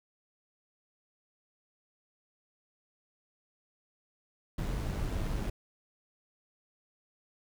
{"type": "noise with amplitude modulation", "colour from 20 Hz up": "brown", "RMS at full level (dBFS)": -32, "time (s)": [4.58, 5.5], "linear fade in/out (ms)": 5, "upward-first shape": "sine", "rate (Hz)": 101, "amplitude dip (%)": 30, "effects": []}